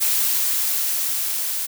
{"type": "noise with level ramp", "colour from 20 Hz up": "blue", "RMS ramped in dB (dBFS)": [-19, -25], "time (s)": [0, 1.67], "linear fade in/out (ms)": 20, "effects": []}